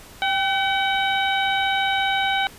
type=harmonic tone with a mistuned harmonic; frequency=760 Hz; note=F#5; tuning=46 cents sharp; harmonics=1 / 2 / 3 / 4 / 5; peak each=-22 / -25 / -27 / -28 / -29 dBFS; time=0.22-2.47 s; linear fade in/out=0 ms; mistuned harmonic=1; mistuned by=+57 cents; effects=pink hiss -44 dBFS RMS until 2.58 s + resampled to 32000 Hz